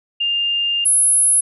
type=tone pair in turn; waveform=sine; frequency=2805 / 10590 Hz; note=F7 / E9; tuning=+7 / +7 cents; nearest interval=octave + major seventh; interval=2300 cents; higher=second; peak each=-16 / -11 dBFS; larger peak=second; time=0.2-0.85 / 0.85-1.41 s; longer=first; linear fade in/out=10 ms; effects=none